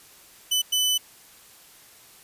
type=tone bursts at uneven times; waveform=sawtooth; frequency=3000 Hz; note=F#7; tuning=23 cents sharp; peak=-17 dBFS; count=2; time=0.51-0.62 / 0.72-0.98 s; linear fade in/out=10 ms; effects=white hiss -51 dBFS RMS until 2.23 s + resampled to 32000 Hz